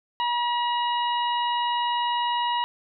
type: harmonic tone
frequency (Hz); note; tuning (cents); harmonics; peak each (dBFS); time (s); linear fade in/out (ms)
960; B5; -49; 1 / 2 / 3 / 4; -23 / -35 / -31 / -37; 0.2-2.64; 0
effects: none